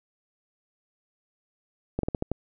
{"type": "slowing click train", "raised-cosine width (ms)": 2, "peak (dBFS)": -13, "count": 6, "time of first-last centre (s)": [1.99, 2.316], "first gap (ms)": 43, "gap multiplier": 1.21, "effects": []}